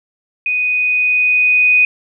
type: tone with level ramp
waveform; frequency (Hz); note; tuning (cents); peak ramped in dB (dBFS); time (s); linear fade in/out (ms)
sine; 2489; D#7; 0; -14 to -7; 0.46-1.85; 2
effects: none